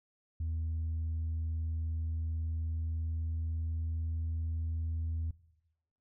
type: tone with pitch glide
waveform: sine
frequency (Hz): 80.6 to 81.25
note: E2 to E2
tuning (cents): -38 to -24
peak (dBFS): -30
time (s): 0.4-5.31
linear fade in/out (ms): 5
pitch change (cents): +14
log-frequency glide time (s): 2.08-4.28
effects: noise-tail reverb RT60 0.9 s tail -20 dB re dry + tanh soft clip ceiling -30 dBFS